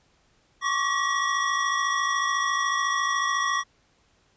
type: tone cluster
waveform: square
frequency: 1097 / 1151 / 1913 Hz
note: C#6 / D6 / A#6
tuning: -18 / -35 / +44 cents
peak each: -28 dBFS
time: 0.61-3.64 s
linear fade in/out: 50 ms
effects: pink hiss -64 dBFS RMS until 4.36 s + resampled to 16000 Hz